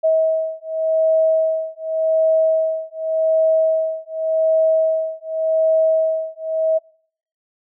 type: beating tone pair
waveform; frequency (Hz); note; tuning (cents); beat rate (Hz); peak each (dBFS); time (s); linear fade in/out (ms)
sine; 640 / 640.87; D#5 / E5; +49 / -49; 0.87; -18; 0.03-6.79; 20
effects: noise-tail reverb RT60 0.6 s tail -24 dB re dry